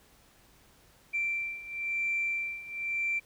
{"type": "beating tone pair", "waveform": "sine", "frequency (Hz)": [2349, 2349.99], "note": ["D7", "D7"], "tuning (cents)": [0, 0], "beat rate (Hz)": 0.99, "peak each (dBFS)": [-34, -31], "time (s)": [1.13, 3.2], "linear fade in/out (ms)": 20, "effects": ["tanh soft clip ceiling -22 dBFS", "pink hiss -61 dBFS RMS until 3.25 s"]}